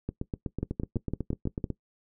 two click trains, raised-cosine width 3 ms, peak -18 / -16 dBFS, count 14 / 7, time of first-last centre 0.09-1.703 / 0.63-1.642 s, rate 8.06 / 5.93 Hz, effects noise-tail reverb RT60 0.1 s tail -19 dB re dry

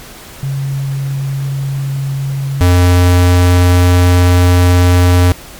sine / square tone pair in turn, 137 / 89.08 Hz, C#3 / F2, -20 / +35 cents, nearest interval perfect fifth, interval 745 cents, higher first, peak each -14 / -6 dBFS, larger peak second, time 0.43-2.61 / 2.61-5.32 s, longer second, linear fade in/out 0 ms, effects pink hiss -33 dBFS RMS until 5.59 s + MP3 96 kbps

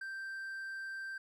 triangle tone, 1568 Hz, G6, in tune, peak -38 dBFS, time 0.01-1.18 s, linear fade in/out 5 ms, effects none

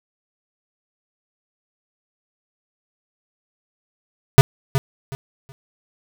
square tone with echo, 135.3 Hz, C#3, 42 cents flat, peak -4 dBFS, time 4.38-4.41 s, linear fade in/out 0 ms, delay 370 ms, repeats 3, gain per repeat -12 dB, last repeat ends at 5.52 s, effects none

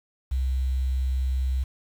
sine tone with quantisation, 65 Hz, C2, 11 cents flat, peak -22 dBFS, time 0.31-1.64 s, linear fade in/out 10 ms, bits 8, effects none

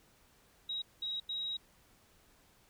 sine tone bursts at uneven times, 3820 Hz, A#7, 42 cents sharp, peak -35 dBFS, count 3, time 0.69-0.82 / 1.02-1.2 / 1.29-1.57 s, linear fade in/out 5 ms, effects pink hiss -66 dBFS RMS until 2.69 s

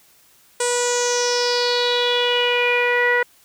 sawtooth tone with low-pass filter sweep, 486.6 Hz, B4, 26 cents flat, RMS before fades -19 dBFS, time 0.6-3.23 s, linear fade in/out 5 ms, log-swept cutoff 8400 to 1800 Hz, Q 6, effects white hiss -54 dBFS RMS until 3.44 s

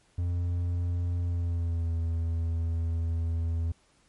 triangle tone with pitch glide, 87.31 to 82.84 Hz, F2 to E2, 0 to +9 cents, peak -24 dBFS, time 0.18-3.72 s, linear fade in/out 5 ms, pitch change -91 cents, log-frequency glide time 1.2-1.93 s, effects pink hiss -65 dBFS RMS until 4.08 s + MP3 48 kbps

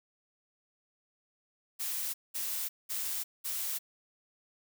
blue noise bursts, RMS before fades -35 dBFS, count 4, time 1.79-3.79 s, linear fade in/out 20 ms, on 350 ms, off 200 ms, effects none

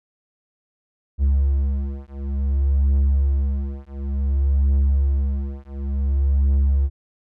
triangle beating tone pair, 68.6 / 69.16 Hz, C#2 / C#2, -17 / -3 cents, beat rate 0.56 Hz, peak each -18 dBFS, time 1.18-6.9 s, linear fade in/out 50 ms, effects none

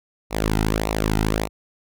sawtooth tone with flanger, 53.3 Hz, G#1, 46 cents sharp, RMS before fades -22 dBFS, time 0.3-1.49 s, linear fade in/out 50 ms, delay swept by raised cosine 0.61 to 1.81 ms, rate 1.7 Hz, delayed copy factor -0.75, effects none

